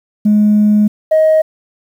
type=tone pair in turn; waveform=sine; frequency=210 / 629.3 Hz; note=G#3 / D#5; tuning=+19 / +19 cents; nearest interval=octave + perfect fifth; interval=1900 cents; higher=second; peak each=-5 dBFS; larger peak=neither; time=0.25-0.88 / 1.11-1.42 s; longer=first; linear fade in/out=10 ms; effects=tanh soft clip ceiling -4 dBFS + 7-bit